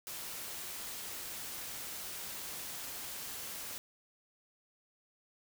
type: noise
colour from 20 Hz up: white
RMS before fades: -43 dBFS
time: 0.07-3.78 s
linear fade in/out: 0 ms
effects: none